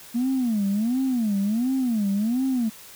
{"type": "tone with vibrato", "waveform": "sine", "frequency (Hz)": 228.8, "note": "A#3", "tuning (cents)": -32, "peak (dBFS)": -19, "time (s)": [0.14, 2.7], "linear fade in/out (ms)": 20, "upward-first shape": "sine", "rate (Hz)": 1.4, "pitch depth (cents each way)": 260, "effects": ["tanh soft clip ceiling -17 dBFS", "white hiss -45 dBFS RMS until 2.95 s"]}